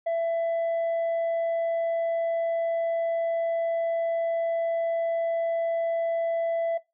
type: tone with tanh clipping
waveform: sine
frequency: 667 Hz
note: E5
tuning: 20 cents sharp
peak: -24 dBFS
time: 0.06-6.78 s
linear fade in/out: 10 ms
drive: 2 dB
effects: noise-tail reverb RT60 0.2 s tail -19 dB re dry